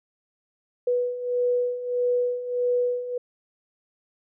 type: beating tone pair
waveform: sine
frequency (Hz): 490 / 491.6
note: B4 / B4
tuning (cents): -14 / -8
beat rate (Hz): 1.6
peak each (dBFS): -28 / -23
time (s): 0.87-3.18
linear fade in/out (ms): 5
effects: none